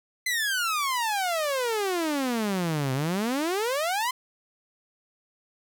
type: exponential two-way sweep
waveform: sawtooth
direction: down then up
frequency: 2062 to 127.8 to 1046 Hz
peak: -21 dBFS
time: 0.26-4.11 s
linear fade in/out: 5 ms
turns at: 2.93 s
effects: none